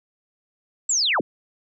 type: linear sweep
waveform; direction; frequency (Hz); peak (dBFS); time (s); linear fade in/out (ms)
sine; down; 7820 to 120.2; -18; 0.89-1.21; 5
effects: none